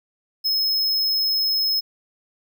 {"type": "tone", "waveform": "square", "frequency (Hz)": 5170, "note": "E8", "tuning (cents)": -34, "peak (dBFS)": -19, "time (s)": [0.44, 1.81], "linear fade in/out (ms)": 20, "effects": []}